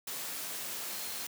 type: tone in noise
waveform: sine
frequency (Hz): 4210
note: C8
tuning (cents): +10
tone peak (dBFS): -49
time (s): 0.9-1.24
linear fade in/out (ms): 5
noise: white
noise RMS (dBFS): -39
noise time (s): 0.07-1.27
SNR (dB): -13
effects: high-pass 150 Hz 12 dB/octave